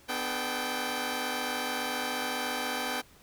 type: tone cluster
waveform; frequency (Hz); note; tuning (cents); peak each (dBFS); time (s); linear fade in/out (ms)
10% pulse; 249.2 / 298.2 / 429.3 / 782; B3 / D4 / A4 / G5; +16 / +27 / -43 / -4; -27 / -31 / -31 / -26; 0.08-3.02; 20
effects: pink hiss -58 dBFS RMS until 3.22 s